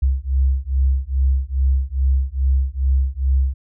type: beating tone pair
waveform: sine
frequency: 65.41 / 67.81 Hz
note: C2 / C#2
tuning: 0 / -38 cents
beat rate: 2.4 Hz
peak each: -18 dBFS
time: 0.02-3.54 s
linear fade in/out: 10 ms
effects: none